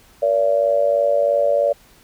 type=tone with amplitude modulation; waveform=sine; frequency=573 Hz; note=D5; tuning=43 cents flat; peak=-10 dBFS; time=0.22-1.73 s; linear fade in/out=10 ms; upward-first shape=sine; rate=103 Hz; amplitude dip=85%; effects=pink hiss -51 dBFS RMS until 2.03 s